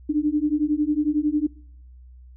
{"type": "beating tone pair", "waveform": "sine", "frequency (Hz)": [293.7, 304.7], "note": ["D4", "D#4"], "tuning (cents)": [0, -36], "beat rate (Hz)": 11, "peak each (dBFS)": -22, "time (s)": [0.09, 1.47], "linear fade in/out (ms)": 10, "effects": ["noise-tail reverb RT60 0.7 s tail -25 dB re dry", "added 62 Hz sine -43 dBFS peak until 2.36 s"]}